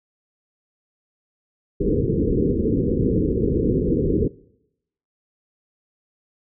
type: low-pass noise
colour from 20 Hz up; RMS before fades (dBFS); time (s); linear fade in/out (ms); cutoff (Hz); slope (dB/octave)
white; -20; 1.8-4.28; 10; 480; 96
effects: noise-tail reverb RT60 0.8 s tail -21 dB re dry